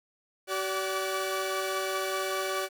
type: tone cluster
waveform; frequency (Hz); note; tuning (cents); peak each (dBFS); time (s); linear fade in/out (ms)
sawtooth; 380.3 / 576 / 1157 / 1473; F#4 / D5 / D6 / F#6; +48 / -34 / -26 / -8; -29 / -30 / -32 / -35; 0.47-2.69; 50
effects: 10-bit